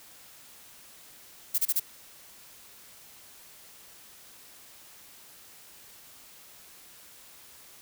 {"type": "noise bursts", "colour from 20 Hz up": "violet", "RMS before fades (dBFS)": -25, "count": 4, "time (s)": [1.54, 1.799], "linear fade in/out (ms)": 10, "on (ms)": 43, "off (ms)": 29, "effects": ["white hiss -52 dBFS RMS until 7.81 s"]}